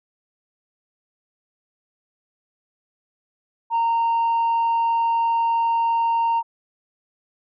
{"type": "tone", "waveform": "sine", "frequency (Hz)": 923, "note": "A#5", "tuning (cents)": -17, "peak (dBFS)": -15, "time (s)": [3.7, 6.43], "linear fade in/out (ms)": 50, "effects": ["tanh soft clip ceiling -16 dBFS"]}